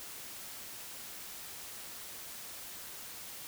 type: silence
effects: white hiss -46 dBFS RMS until 3.47 s